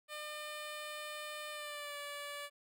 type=tone with pitch glide; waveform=10% pulse; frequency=602 to 577.5 Hz; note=D5 to D5; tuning=+43 to -29 cents; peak=-34 dBFS; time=0.08-2.5 s; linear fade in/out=50 ms; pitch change=-72 cents; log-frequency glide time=1.5-1.97 s; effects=none